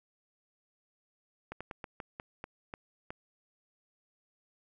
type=slowing click train; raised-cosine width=0.5 ms; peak=-25 dBFS; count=9; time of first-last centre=1.52-3.105 s; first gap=86 ms; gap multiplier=1.23; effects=none